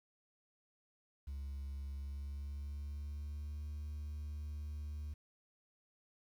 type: tone with pitch glide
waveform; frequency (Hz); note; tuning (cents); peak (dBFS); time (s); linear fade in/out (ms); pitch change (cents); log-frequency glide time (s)
sine; 69.3 to 74.7; C#2 to D2; 0 to +30; -38; 1.27-5.14; 10; +130; 1.93-3.68
effects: tanh soft clip ceiling -40 dBFS + 11-bit